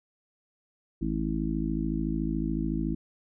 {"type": "harmonic tone", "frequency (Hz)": 53.8, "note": "A1", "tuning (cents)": -38, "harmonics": [1, 3, 4, 5, 6], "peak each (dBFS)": [-33, -33, -33, -33, -33], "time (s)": [1.01, 2.95], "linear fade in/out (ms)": 10, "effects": []}